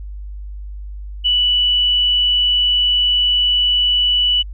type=tone; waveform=sine; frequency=2960 Hz; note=F#7; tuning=in tune; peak=-12 dBFS; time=1.24-4.43 s; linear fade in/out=20 ms; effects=added 50 Hz sine -27 dBFS peak until 4.53 s